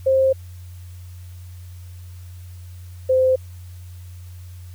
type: tone pair in turn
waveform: sine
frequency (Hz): 530 / 517.9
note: C5 / C5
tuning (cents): +22 / -18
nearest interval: unison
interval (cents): 40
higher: first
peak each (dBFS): -13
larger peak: neither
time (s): 0.06-0.33 / 3.09-3.36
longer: neither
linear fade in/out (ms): 10
effects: added 89 Hz sine -35 dBFS peak until 4.74 s + white hiss -53 dBFS RMS until 4.74 s